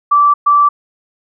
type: tone bursts at uneven times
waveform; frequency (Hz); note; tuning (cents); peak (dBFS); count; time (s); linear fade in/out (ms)
sine; 1163; D6; -17; -6; 2; 0.11-0.34 / 0.46-0.69; 10
effects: none